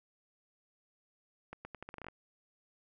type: accelerating click train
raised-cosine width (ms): 0.5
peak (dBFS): -29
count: 11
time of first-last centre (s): 1.53-2.085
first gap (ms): 120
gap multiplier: 0.81
effects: none